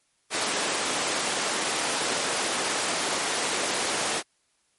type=high-pass noise; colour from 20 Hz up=pink; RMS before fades=-27 dBFS; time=0.3-4.23 s; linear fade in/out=50 ms; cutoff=370 Hz; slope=12 dB/octave; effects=white hiss -69 dBFS RMS until 4.78 s + MP3 48 kbps